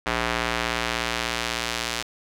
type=tone with band-pass filter sweep; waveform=square; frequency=58.27 Hz; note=A#1; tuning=in tune; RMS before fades=-27 dBFS; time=0.06-2.03 s; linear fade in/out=10 ms; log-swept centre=1800 to 4400 Hz; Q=0.71; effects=none

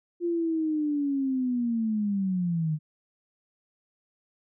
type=linear sweep; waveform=sine; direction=down; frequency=349.2 to 150 Hz; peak=-24 dBFS; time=0.2-2.79 s; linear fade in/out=50 ms; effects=none

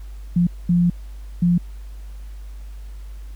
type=tone bursts at uneven times; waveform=sine; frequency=174.61 Hz; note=F3; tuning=in tune; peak=-13 dBFS; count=3; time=0.36-0.47 / 0.69-0.9 / 1.42-1.58 s; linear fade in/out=5 ms; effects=added 50 Hz sine -32 dBFS peak until 3.35 s + pink hiss -54 dBFS RMS until 3.35 s

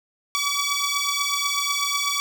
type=beating tone pair; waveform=10% pulse; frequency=1137 / 1145.1 Hz; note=C#6 / D6; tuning=+44 / -44 cents; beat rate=8.1 Hz; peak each=-17 / -16 dBFS; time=0.35-2.2 s; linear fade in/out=0 ms; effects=none

